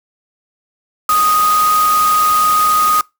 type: tone in noise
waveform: sine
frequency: 1244.5 Hz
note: D#6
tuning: in tune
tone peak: -10 dBFS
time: 1.09-3.01 s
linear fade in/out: 2 ms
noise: white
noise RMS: -22 dBFS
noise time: 1.09-3.01 s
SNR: +9 dB
effects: noise-tail reverb RT60 0.2 s tail -23 dB re dry